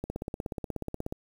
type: click train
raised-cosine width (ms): 2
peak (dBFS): -20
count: 19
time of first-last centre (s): 0.04-1.124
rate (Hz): 16.6
effects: 8-bit